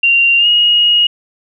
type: tone with pitch glide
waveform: sine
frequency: 2768 to 2879 Hz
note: F7 to F#7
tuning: -16 to -48 cents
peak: -7 dBFS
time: 0.03-1.07 s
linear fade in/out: 5 ms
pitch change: +68 cents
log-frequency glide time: 0.38-0.47 s
effects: none